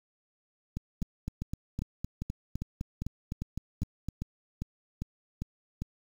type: two click trains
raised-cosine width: 5 ms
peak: -21 / -21 dBFS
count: 13 / 14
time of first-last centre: 1.02-5.82 / 0.77-4.086 s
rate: 2.5 / 3.92 Hz
effects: 8-bit